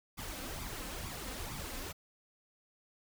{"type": "noise with flanger", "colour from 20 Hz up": "pink", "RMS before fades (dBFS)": -42, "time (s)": [0.17, 1.93], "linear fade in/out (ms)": 20, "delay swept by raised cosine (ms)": [0.84, 3.94], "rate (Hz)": 2.2, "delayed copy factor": 0.7, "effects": []}